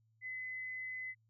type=tone; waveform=sine; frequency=2026 Hz; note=B6; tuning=44 cents sharp; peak=-40 dBFS; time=0.21-1.15 s; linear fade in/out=50 ms; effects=added 111 Hz sine -70 dBFS peak until 1.29 s

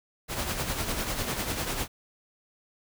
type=noise with tremolo; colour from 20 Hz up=pink; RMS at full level=-29 dBFS; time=0.28-1.88 s; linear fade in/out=50 ms; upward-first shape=sine; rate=10 Hz; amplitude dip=50%; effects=none

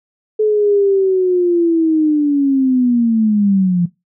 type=linear sweep; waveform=sine; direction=down; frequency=432.4 to 171.5 Hz; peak=-10 dBFS; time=0.39-3.86 s; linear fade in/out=10 ms; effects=noise-tail reverb RT60 0.2 s tail -19 dB re dry

